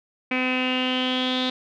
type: tone with low-pass filter sweep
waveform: sawtooth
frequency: 255.2 Hz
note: C4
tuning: 43 cents flat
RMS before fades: -24 dBFS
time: 0.31-1.5 s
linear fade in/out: 5 ms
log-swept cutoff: 2400 to 3700 Hz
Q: 8.9
effects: none